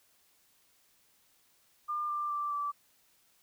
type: tone with pitch steps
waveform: sine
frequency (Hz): 1200 / 1186.9 / 1173.9 / 1161.1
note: D6 / D6 / D6 / D6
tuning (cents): +37 / +18 / -1 / -20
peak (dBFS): -31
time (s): 1.88-2.72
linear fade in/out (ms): 20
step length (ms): 210
effects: white hiss -68 dBFS RMS until 3.42 s